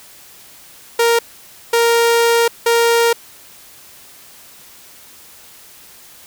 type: tone bursts at uneven times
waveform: sawtooth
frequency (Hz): 466.2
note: A#4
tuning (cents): 0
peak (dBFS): -7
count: 3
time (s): 0.99-1.19 / 1.73-2.48 / 2.66-3.13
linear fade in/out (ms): 5
effects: white hiss -42 dBFS RMS until 6.26 s